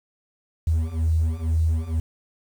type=beating tone pair; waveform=triangle; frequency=79.6 / 81.7 Hz; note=D#2 / E2; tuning=+40 / -15 cents; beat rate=2.1 Hz; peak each=-20 / -18 dBFS; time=0.67-2 s; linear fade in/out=5 ms; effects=tanh soft clip ceiling -15 dBFS + 8-bit